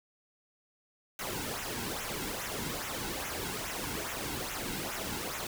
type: noise with flanger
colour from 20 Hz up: pink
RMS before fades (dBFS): -37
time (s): 1.19-5.47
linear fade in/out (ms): 2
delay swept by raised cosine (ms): 0.21 to 1.71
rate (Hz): 2.4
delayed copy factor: -0.65
effects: none